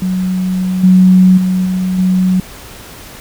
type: tone with level steps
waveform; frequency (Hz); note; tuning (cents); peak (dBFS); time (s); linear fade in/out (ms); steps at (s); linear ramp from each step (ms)
sine; 185; F#3; 0; -12 / -3 / -10 / -12 / -8; 0.02-2.4; 2; 0.83 / 1.37 / 1.65 / 1.98; 10
effects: pink hiss -33 dBFS RMS until 3.2 s